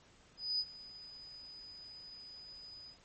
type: tone with ADSR envelope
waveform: sine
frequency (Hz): 4978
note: D#8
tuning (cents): 0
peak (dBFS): -30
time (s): 0.37-2.98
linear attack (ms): 220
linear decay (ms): 54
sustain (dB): -19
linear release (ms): 110
effects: pink hiss -64 dBFS RMS until 3.04 s + MP3 32 kbps